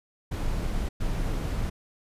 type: noise bursts at uneven times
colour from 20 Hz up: brown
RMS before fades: -28 dBFS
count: 2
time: 0.31-0.89 / 1-1.7 s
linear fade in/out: 10 ms
effects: resampled to 32000 Hz